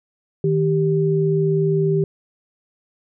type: tone pair together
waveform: sine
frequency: 156.92 / 392 Hz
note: D#3 / G4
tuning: +15 / 0 cents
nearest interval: octave + major third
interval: 1585 cents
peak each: -18 dBFS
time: 0.44-2.04 s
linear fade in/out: 2 ms
effects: none